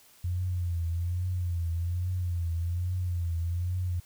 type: tone with vibrato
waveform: sine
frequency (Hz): 87.31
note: F2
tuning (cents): 0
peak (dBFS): -27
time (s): 0.24-4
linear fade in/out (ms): 5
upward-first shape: triangle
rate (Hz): 1.2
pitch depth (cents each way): 89
effects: white hiss -58 dBFS RMS until 4.05 s